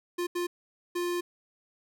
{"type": "tone bursts at uneven times", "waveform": "square", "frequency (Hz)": 351.1, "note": "F4", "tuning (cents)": 9, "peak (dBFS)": -29, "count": 3, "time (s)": [[0.18, 0.27], [0.35, 0.47], [0.95, 1.21]], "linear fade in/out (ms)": 10, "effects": []}